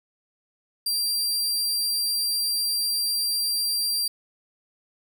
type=tone; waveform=sawtooth; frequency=4727 Hz; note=D8; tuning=10 cents sharp; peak=-20 dBFS; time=0.86-4.08 s; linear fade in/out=5 ms; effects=none